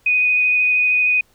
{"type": "tone with vibrato", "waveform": "sine", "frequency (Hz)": 2489, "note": "D#7", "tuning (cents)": 0, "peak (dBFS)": -13, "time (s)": [0.06, 1.21], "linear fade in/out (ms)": 5, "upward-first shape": "triangle", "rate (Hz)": 13, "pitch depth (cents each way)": 16, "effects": ["pink hiss -58 dBFS RMS until 1.34 s"]}